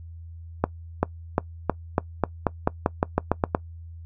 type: accelerating click train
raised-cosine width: 1 ms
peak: -5 dBFS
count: 14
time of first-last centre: 0.64-3.549 s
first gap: 390 ms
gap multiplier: 0.9
effects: noise-tail reverb RT60 0.1 s tail -21 dB re dry + added 83 Hz sine -38 dBFS peak until 4.05 s